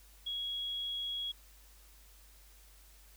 sine tone, 3322 Hz, G#7, in tune, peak -35 dBFS, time 0.26-1.32 s, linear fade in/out 10 ms, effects added 50 Hz sine -58 dBFS peak until 3.16 s + white hiss -62 dBFS RMS until 3.16 s

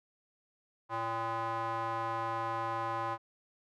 square tone with band-pass filter, 113.9 Hz, A#2, 40 cents flat, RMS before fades -35 dBFS, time 0.89-3.18 s, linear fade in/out 50 ms, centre 1000 Hz, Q 3.1, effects none

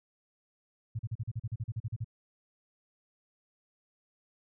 sine tone bursts, 112.6 Hz, A2, 40 cents sharp, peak -31 dBFS, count 14, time 0.95-2.045 s, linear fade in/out 10 ms, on 42 ms, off 39 ms, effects none

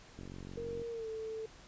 click train, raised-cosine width 3 ms, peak -34 dBFS, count 30, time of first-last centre 0.19-0.818 s, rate 46.2 Hz
sine tone with pitch glide, 466.2 to 441.3 Hz, A#4 to A4, 0 to +5 cents, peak -38 dBFS, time 0.57-1.46 s, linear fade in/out 5 ms, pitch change -95 cents, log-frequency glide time 0.91-1.08 s
effects pink hiss -57 dBFS RMS until 1.67 s + resampled to 16000 Hz

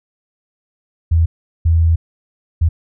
sine tone bursts at uneven times, 82.41 Hz, E2, in tune, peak -9 dBFS, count 3, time 1.11-1.26 / 1.65-1.96 / 2.61-2.69 s, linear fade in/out 10 ms, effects none

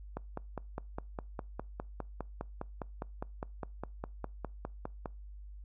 click train, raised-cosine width 1 ms, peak -23 dBFS, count 25, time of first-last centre 0.17-5.058 s, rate 4.91 Hz, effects noise-tail reverb RT60 0.3 s tail -25 dB re dry + added 50 Hz sine -45 dBFS peak until 5.64 s

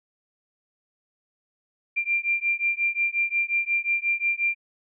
sine beating tone pair, 2375 / 2380.6 Hz, D7 / D7, +19 / +23 cents, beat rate 5.6 Hz, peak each -25 dBFS, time 1.96-4.55 s, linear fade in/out 20 ms, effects none

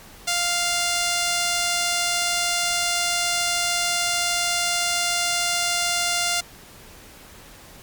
5% pulse tone, 698.5 Hz, F5, in tune, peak -9 dBFS, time 0.27-6.41 s, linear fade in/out 10 ms, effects pink hiss -45 dBFS RMS until 7.82 s + MP3 96 kbps

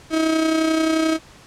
35% pulse tone with amplitude modulation, 319.4 Hz, D#4, 45 cents sharp, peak -13 dBFS, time 0.1-1.19 s, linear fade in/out 50 ms, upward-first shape sine, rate 31.4 Hz, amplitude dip 45%, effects pink hiss -46 dBFS RMS until 1.46 s + low-pass 8000 Hz 12 dB/octave

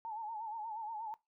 sine tone with vibrato, 880 Hz, A5, in tune, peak -39 dBFS, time 0.05-1.14 s, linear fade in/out 0 ms, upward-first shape sine, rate 8.4 Hz, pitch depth 86 cents each way, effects noise-tail reverb RT60 0.2 s tail -20 dB re dry

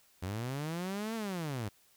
sawtooth linear two-way sweep, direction up then down, 87.31 to 230 to 96.9 Hz, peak -31 dBFS, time 0.22-1.69 s, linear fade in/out 10 ms, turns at 1.15 s, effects white hiss -66 dBFS RMS until 1.96 s

